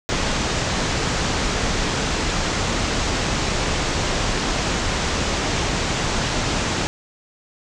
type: low-pass noise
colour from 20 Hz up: pink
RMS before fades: -22 dBFS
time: 0.09-6.87 s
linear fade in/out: 0 ms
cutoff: 7500 Hz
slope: 48 dB/octave
effects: none